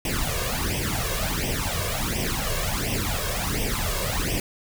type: noise with flanger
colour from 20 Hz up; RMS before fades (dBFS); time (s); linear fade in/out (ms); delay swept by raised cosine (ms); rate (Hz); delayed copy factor
pink; -26; 0.05-4.4; 2; 0.35 to 1.85; 1.4; +0.8
effects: none